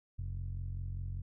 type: tone with low-pass filter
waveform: sawtooth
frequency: 45.06 Hz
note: F#1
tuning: 45 cents flat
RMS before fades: -39 dBFS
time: 0.18-1.22 s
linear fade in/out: 10 ms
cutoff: 110 Hz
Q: 4.8
effects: none